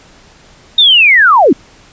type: linear sweep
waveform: sine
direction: down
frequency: 3729 to 220 Hz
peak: -3 dBFS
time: 0.78-1.53 s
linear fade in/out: 5 ms
effects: pink hiss -42 dBFS RMS until 1.92 s + resampled to 16000 Hz